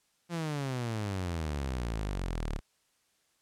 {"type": "exponential sweep", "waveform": "sawtooth", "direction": "down", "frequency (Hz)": [175.2, 34.65], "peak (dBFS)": -28, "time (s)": [0.29, 2.61], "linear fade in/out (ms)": 50, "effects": ["white hiss -72 dBFS RMS until 3.41 s", "low-pass 10000 Hz 12 dB/octave"]}